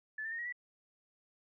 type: tone with pitch steps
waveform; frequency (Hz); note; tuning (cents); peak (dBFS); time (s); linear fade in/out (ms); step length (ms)
sine; 1736 / 1788.9 / 1843.5 / 1899.7 / 1957.6; A6 / A6 / A#6 / A#6 / B6; -24 / +28 / -20 / +32 / -16; -37; 0.18-0.525; 5; 69
effects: none